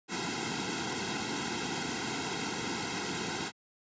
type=noise with comb filter; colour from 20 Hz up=pink; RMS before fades=-34 dBFS; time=0.08-3.52 s; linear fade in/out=50 ms; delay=1.7 ms; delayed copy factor=-1; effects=high-pass 150 Hz 12 dB/octave + resampled to 16000 Hz